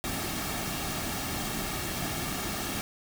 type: noise with comb filter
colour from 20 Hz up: pink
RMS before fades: -33 dBFS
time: 0.04-2.81 s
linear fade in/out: 0 ms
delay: 2 ms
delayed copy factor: -0.55
effects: none